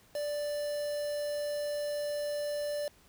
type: tone with quantisation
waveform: triangle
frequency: 587.3 Hz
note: D5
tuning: in tune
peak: -30 dBFS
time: 0.15-2.88 s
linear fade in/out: 2 ms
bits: 7
effects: pink hiss -62 dBFS RMS until 3.08 s